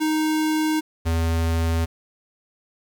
square tone pair in turn, 311.1 / 82.4 Hz, D#4 / E2, 0 / 0 cents, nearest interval octave + major seventh, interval 2300 cents, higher first, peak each -20 dBFS, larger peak neither, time 0-0.81 / 1.05-1.86 s, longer neither, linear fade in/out 20 ms, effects 8-bit

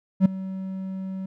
triangle tone with ADSR envelope, 190 Hz, F#3, 46 cents sharp, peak -8 dBFS, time 0.2-1.26 s, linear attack 54 ms, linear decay 8 ms, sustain -19 dB, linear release 5 ms, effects none

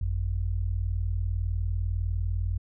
sine tone pair together, 50.87 / 90.8 Hz, G#1 / F#2, -35 / -32 cents, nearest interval minor seventh, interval 1003 cents, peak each -28 dBFS, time 0.01-2.58 s, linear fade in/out 5 ms, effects none

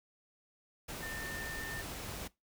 sine tone in noise, 1800 Hz, A6, 39 cents sharp, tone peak -42 dBFS, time 1.02-1.82 s, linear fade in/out 10 ms, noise pink, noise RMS -43 dBFS, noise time 0.88-2.28 s, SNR -2 dB, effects noise-tail reverb RT60 0.2 s tail -21 dB re dry

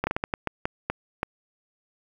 slowing click train, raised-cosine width 0.5 ms, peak -10 dBFS, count 10, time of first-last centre 0.04-1.231 s, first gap 30 ms, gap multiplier 1.35, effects 8-bit

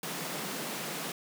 pink high-pass noise, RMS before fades -37 dBFS, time 0.03-1.12 s, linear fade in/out 2 ms, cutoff 140 Hz, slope 96 dB/octave, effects none

